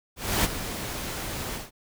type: noise with ADSR envelope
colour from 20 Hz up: pink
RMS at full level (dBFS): -22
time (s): 0.16-1.71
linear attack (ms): 280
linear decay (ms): 30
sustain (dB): -11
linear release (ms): 170
effects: none